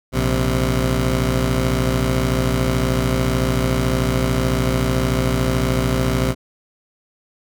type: tone pair together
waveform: 15% pulse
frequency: 58.21 / 130 Hz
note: A#1 / C3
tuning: -2 / -11 cents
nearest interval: octave + major second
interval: 1391 cents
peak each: -13 dBFS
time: 0.12-6.35 s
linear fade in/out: 50 ms
effects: none